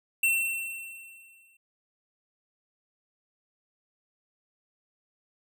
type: tone with exponential decay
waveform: square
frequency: 2704 Hz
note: E7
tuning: 43 cents sharp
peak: -21 dBFS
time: 0.23-1.57 s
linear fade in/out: 5 ms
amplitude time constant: 290 ms
effects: none